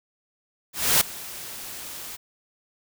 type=noise with ADSR envelope; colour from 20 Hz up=white; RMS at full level=-17 dBFS; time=0.73-2.17 s; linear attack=280 ms; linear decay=5 ms; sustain=-20 dB; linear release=19 ms; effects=none